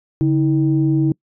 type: tone pair together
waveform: sine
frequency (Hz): 142.59 / 320.1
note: C#3 / D#4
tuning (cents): +49 / +49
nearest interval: octave + major second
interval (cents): 1400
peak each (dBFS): -15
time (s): 0.21-1.12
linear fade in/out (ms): 0
effects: noise-tail reverb RT60 0.1 s tail -26 dB re dry + tanh soft clip ceiling -6 dBFS